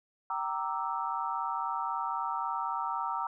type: chord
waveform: sine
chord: E half-diminished seventh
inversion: first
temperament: equal with one note detuned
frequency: 774.1 / 932.3 / 1174.7 / 1318.5 Hz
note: G5 / Bb5 / D6 / E6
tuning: -22 / 0 / 0 / 0 cents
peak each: -38 / -34 / -37 / -36 dBFS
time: 0.3-3.27 s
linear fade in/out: 2 ms
effects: none